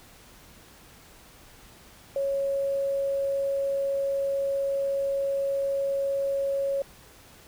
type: tone with quantisation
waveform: sine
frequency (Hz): 552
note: C#5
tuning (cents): -7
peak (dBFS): -24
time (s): 2.16-6.82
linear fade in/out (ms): 2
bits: 9
effects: pink hiss -52 dBFS RMS until 7.47 s